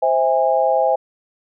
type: chord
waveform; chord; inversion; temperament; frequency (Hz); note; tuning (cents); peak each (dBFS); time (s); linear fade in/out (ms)
sine; C augmented; none; just; 523.3 / 654.1 / 817.6; C5 / E5 / G#5; 0 / -14 / -27; -18; 0.02-0.96; 10
effects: none